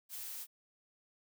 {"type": "noise", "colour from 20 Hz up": "blue", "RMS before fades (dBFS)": -44, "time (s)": [0.09, 0.47], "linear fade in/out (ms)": 50, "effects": []}